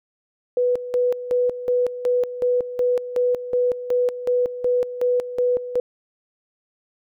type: tone with tremolo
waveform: sine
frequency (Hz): 493.6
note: B4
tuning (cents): -1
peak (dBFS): -16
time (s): 0.57-5.8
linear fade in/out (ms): 2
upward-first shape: square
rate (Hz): 2.7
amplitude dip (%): 75
effects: none